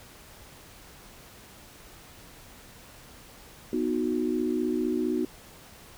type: chord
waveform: sine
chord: B major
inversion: none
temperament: equal with one note detuned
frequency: 246.9 / 311.1 / 366.4 Hz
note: B3 / D#4 / F#4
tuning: 0 / 0 / -17 cents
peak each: -29 dBFS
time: 3.73-5.25 s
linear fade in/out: 2 ms
effects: pink hiss -50 dBFS RMS until 5.97 s